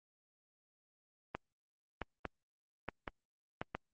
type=clicks; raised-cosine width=0.5 ms; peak=-22 dBFS; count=7; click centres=1.35 / 2.017 / 2.253 / 2.887 / 3.078 / 3.615 / 3.75 s; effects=Opus 24 kbps